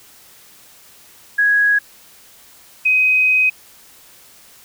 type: tone pair in turn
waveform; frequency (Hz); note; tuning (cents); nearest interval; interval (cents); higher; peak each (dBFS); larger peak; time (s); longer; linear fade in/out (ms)
sine; 1661.2 / 2517; G#6 / D#7; 0 / +19; perfect fifth; 719; second; -11; neither; 1.38-1.79 / 2.85-3.5; second; 10
effects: white hiss -46 dBFS RMS until 4.64 s